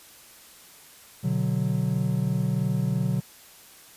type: chord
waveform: triangle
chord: B minor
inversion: none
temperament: equal with one note detuned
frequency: 123.83 / 146.83 / 185 Hz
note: B2 / D3 / F#3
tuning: +5 / 0 / 0 cents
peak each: -25 dBFS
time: 1.23-3.21 s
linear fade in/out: 20 ms
effects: white hiss -50 dBFS RMS until 3.96 s + resampled to 32000 Hz